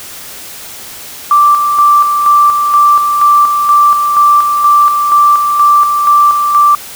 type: tone with tremolo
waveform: sine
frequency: 1173 Hz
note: D6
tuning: 2 cents flat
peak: -3 dBFS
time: 1.31-6.75 s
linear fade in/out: 2 ms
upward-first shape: square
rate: 2.1 Hz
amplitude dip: 45%
effects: white hiss -28 dBFS RMS until 6.95 s